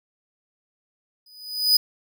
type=tone with exponential growth; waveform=45% pulse; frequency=4978 Hz; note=D#8; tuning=in tune; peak=-11 dBFS; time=1.26-1.77 s; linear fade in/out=5 ms; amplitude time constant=110 ms; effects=none